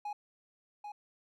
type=tone with echo; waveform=triangle; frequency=830.6 Hz; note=G#5; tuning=in tune; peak=-34 dBFS; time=0.05-0.13 s; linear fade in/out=5 ms; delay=790 ms; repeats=1; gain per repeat=-5 dB; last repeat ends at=0.92 s; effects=none